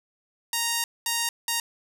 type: tone bursts at uneven times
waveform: 5% pulse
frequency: 932.3 Hz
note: A#5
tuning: in tune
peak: -12 dBFS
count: 3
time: 0.53-0.84 / 1.06-1.29 / 1.48-1.6 s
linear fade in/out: 2 ms
effects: none